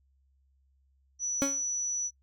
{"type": "tone", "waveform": "sine", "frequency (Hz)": 5920, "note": "F#8", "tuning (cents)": 0, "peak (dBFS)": -29, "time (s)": [1.19, 2.11], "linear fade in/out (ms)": 50}
{"type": "tone with exponential decay", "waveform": "30% pulse", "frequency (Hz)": 277.2, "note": "C#4", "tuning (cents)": 0, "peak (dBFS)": -20, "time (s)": [1.42, 1.63], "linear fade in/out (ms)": 0, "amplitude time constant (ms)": 45}
{"effects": ["noise-tail reverb RT60 0.1 s tail -26 dB re dry", "added 67 Hz sine -65 dBFS peak until 2.22 s"]}